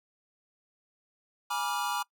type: chord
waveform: square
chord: G# diminished seventh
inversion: none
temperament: equal with one note detuned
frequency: 830.6 / 968.6 / 1174.7 / 1396.9 Hz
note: G#5 / B5 / D6 / F6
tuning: 0 / -34 / 0 / 0 cents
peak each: -36 / -34 / -36 / -38 dBFS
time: 1.5-2.03 s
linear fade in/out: 10 ms
effects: noise-tail reverb RT60 0.1 s tail -23 dB re dry